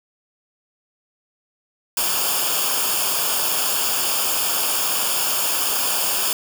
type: noise with comb filter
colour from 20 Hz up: white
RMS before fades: -21 dBFS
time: 1.97-6.33 s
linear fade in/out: 2 ms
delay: 0.5 ms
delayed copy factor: -0.75
effects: none